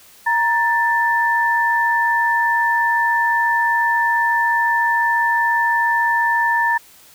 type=tone pair together; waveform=sine; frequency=937 / 1768.8 Hz; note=A#5 / A6; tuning=+9 / +9 cents; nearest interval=major seventh; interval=1100 cents; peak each=-17 dBFS; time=0.26-6.78 s; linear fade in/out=10 ms; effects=white hiss -47 dBFS RMS until 7.14 s